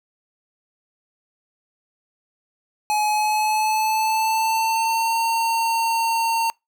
square tone with pitch glide, 846 to 912 Hz, G#5 to A#5, +32 to -38 cents, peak -19 dBFS, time 2.9-6.5 s, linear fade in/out 0 ms, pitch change +130 cents, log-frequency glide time 3.07-5.17 s, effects noise-tail reverb RT60 0.2 s tail -26 dB re dry

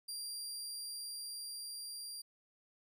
25% pulse tone with level ramp, 4761 Hz, D8, 23 cents sharp, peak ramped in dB -36 to -39 dBFS, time 0.08-2.22 s, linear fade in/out 10 ms, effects none

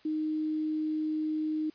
sine tone with quantisation, 309.9 Hz, D#4, 7 cents flat, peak -28 dBFS, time 0.05-1.7 s, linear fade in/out 5 ms, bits 9, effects white hiss -61 dBFS RMS until 1.74 s + resampled to 11025 Hz

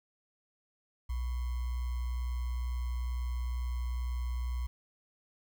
sine tone with sample-and-hold, 61.1 Hz, B1, 18 cents flat, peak -31 dBFS, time 1.09-4.67 s, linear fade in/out 10 ms, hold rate 1050 Hz, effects none

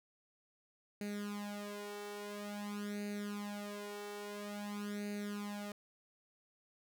sawtooth tone with flanger, 205.6 Hz, G#3, 17 cents flat, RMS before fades -43 dBFS, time 1.01-5.72 s, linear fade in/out 2 ms, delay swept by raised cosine 0.45 to 2.25 ms, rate 0.49 Hz, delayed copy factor +0.85, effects none

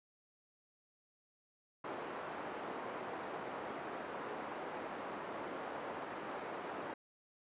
pink band-pass noise, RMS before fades -44 dBFS, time 1.84-6.94 s, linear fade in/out 5 ms, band 380 to 1300 Hz, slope 12 dB/octave, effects resampled to 8000 Hz

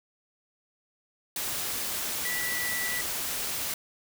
sine tone in noise, 1962 Hz, B6, 12 cents flat, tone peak -31 dBFS, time 2.25-3.01 s, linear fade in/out 2 ms, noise white, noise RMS -32 dBFS, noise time 1.36-3.74 s, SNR -2 dB, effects none

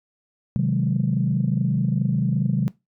sine chord, Ab dominant seventh, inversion first, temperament equal, 130.81 / 155.56 / 185 / 207.7 Hz, C3 / Eb3 / Gb3 / Ab3, 0 / 0 / 0 / 0 cents, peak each -22 / -24 / -23 / -26 dBFS, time 0.56-2.68 s, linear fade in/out 0 ms, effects noise-tail reverb RT60 0.2 s tail -20 dB re dry + tanh soft clip ceiling -10 dBFS

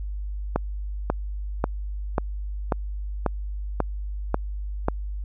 click train, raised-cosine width 1 ms, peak -7 dBFS, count 9, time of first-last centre 0.56-4.884 s, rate 1.85 Hz, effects added 50 Hz sine -28 dBFS peak until 5.24 s

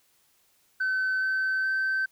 sine tone with pitch steps, 1525 / 1535.6 / 1546.3 Hz, G6 / G6 / G6, -48 / -36 / -24 cents, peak -22 dBFS, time 0.8-2.06 s, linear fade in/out 10 ms, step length 420 ms, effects tanh soft clip ceiling -22 dBFS + white hiss -66 dBFS RMS until 2.11 s

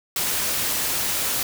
white noise, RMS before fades -24 dBFS, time 0.16-1.43 s, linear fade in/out 2 ms, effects none

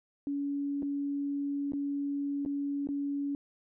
sine tone with dropouts, 283 Hz, C#4, 36 cents sharp, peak -30 dBFS, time 0.27-3.35 s, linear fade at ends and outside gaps 1 ms, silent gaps 0.823-0.829 / 1.721-1.734 / 2.451-2.46 / 2.872-2.888 s, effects none

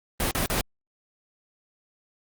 pink noise bursts, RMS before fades -25 dBFS, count 3, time 0.2-0.61 s, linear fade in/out 0 ms, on 110 ms, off 40 ms, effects Opus 32 kbps

